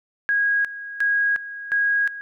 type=tone with tremolo; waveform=sine; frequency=1644 Hz; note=G#6; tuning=18 cents flat; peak=-17 dBFS; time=0.29-2.21 s; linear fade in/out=0 ms; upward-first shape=square; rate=1.4 Hz; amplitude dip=80%; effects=none